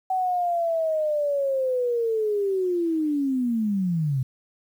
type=linear sweep; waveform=sine; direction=down; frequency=757 to 125.3 Hz; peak=-21 dBFS; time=0.1-4.23 s; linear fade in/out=5 ms; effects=9-bit